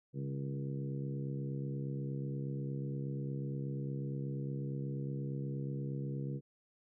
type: harmonic tone with a mistuned harmonic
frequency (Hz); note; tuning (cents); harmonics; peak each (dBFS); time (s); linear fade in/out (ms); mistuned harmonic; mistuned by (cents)
68.4; C#2; -23; 2 / 3 / 4 / 5 / 6 / 7; -37 / -45 / -47 / -48 / -52 / -50; 0.13-6.41; 50; 2; +43
effects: none